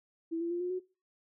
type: tone with pitch steps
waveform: sine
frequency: 329.6 / 338.9 / 348.4 / 358.2 / 368.3 Hz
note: E4 / E4 / F4 / F4 / F#4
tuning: 0 / +48 / -4 / +44 / -8 cents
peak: -31 dBFS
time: 0.31-0.8 s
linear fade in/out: 20 ms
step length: 98 ms
effects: noise-tail reverb RT60 0.3 s tail -20 dB re dry